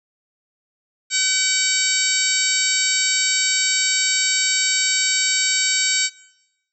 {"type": "harmonic tone with a mistuned harmonic", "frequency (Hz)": 760, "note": "F#5", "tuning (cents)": 46, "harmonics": [2, 3, 4, 5, 6, 7, 8, 9, 10], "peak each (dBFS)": [-28, -25, -29, -26, -25, -28, -32, -30, -21], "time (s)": [1.1, 6.1], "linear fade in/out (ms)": 50, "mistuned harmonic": 7, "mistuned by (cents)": 74, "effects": ["noise-tail reverb RT60 0.9 s tail -20 dB re dry"]}